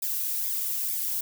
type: noise with flanger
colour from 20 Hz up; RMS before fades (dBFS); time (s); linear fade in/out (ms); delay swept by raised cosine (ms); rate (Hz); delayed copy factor
violet; -29; 0.02-1.21; 5; 0.69 to 2.29; 2.2; -1
effects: none